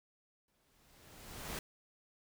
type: noise with exponential growth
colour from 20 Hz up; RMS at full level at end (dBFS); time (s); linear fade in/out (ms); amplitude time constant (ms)
pink; -40; 0.48-1.59; 2; 240
effects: none

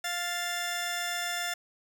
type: tone pair together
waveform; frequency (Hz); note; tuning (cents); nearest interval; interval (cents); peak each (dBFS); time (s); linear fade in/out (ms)
15% pulse; 698.5 / 1760; F5 / A6; 0 / 0; octave + major third; 1600; -27; 0.04-1.54; 5
effects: none

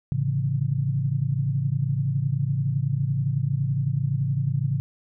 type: tone cluster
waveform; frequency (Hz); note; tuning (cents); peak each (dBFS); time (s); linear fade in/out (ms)
sine; 108.4 / 136.4 / 148.1 / 166.2; A2 / C#3 / D3 / E3; -25 / -28 / +15 / +15; -28 / -23 / -32 / -32; 0.12-4.8; 0
effects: none

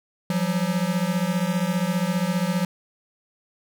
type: beating tone pair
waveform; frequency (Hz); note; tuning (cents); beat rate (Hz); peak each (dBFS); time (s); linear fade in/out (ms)
square; 172.7 / 187.7; F3 / F#3; -19 / +25; 15; -25; 0.3-2.65; 2
effects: none

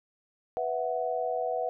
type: chord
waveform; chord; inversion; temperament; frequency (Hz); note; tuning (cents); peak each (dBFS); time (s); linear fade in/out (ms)
sine; B suspended fourth; none; equal; 493.9 / 659.3 / 740; B4 / E5 / F#5; 0 / 0 / 0; -32; 0.57-1.69; 0
effects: none

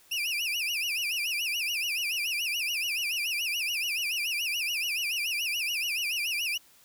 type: tone with vibrato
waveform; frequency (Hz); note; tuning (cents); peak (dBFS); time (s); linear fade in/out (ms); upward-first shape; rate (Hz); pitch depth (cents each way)
35% pulse; 2615; E7; -15; -26; 0.11-6.58; 10; sine; 7; 200
effects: white hiss -59 dBFS RMS until 6.84 s

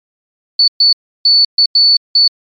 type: tone bursts at uneven times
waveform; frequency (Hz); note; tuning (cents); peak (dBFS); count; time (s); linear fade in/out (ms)
sine; 4470; C#8; +14; -5; 6; 0.59-0.68 / 0.8-0.93 / 1.25-1.45 / 1.58-1.66 / 1.75-1.97 / 2.15-2.28; 5
effects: MP3 64 kbps

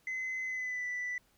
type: tone with pitch glide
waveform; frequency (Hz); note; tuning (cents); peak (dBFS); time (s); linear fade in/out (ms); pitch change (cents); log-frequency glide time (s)
sine; 2042 to 1978.1; C7 to B6; -43 to +2; -32; 0.07-1.18; 2; -55; 0.45-0.86
effects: tanh soft clip ceiling -32 dBFS + pink hiss -69 dBFS RMS until 1.37 s

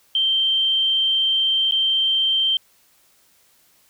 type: tone with dropouts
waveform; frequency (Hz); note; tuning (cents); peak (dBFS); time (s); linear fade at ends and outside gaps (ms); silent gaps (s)
sine; 3136; G7; 0; -16; 0.15-2.57; 2; 1.711-1.721
effects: white hiss -58 dBFS RMS until 3.89 s

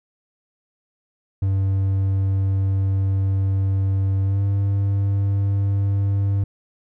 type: tone with pitch glide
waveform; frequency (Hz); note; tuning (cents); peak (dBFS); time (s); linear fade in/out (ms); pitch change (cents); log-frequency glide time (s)
triangle; 96.8 to 99.29; G2 to G2; -21 to +23; -15; 1.42-6.44; 5; +44; 4.24-4.41
effects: none

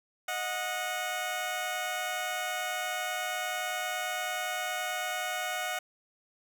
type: tone pair together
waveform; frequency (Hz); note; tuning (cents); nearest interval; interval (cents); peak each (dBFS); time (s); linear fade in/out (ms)
15% pulse; 622.3 / 731.8; D#5 / F#5; 0 / -19; minor third; 281; -31 / -26; 0.28-5.79; 5
effects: none

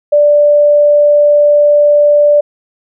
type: tone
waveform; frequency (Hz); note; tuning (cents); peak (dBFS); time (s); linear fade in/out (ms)
sine; 587.3; D5; 0; -4; 0.12-2.41; 10
effects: none

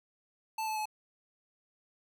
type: tone with pitch steps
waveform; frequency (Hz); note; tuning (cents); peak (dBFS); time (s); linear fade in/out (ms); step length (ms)
square; 880 / 868.4 / 856.9; A5 / A5 / A5; 0 / -23 / -46; -33; 0.58-0.856; 5; 92
effects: none

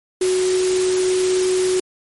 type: tone in noise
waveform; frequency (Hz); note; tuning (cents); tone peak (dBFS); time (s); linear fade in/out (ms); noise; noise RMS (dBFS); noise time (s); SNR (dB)
sine; 370; F#4; 0; -15; 0.21-1.8; 5; white; -26; 0.21-1.8; +8
effects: MP3 48 kbps

